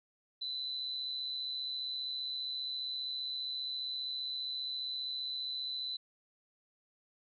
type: tone with amplitude modulation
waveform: sine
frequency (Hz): 4006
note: B7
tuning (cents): +24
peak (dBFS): -33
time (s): 0.41-5.97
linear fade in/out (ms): 10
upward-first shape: sine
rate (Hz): 135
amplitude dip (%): 60
effects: none